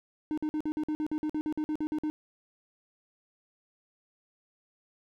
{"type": "tone bursts", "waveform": "triangle", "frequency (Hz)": 305.8, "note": "D#4", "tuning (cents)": -30, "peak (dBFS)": -26, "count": 16, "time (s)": [0.31, 2.1], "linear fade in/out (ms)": 0, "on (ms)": 65, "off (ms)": 50, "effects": []}